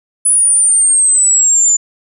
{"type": "exponential sweep", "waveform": "sine", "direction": "down", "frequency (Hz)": [9956, 7040], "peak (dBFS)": -7, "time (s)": [0.25, 1.77], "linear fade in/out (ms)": 10, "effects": []}